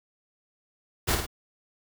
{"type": "noise with echo", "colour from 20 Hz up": "pink", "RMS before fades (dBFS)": -24, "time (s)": [1.07, 1.16], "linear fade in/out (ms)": 20, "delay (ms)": 53, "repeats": 2, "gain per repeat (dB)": -5, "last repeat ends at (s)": 1.266, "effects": []}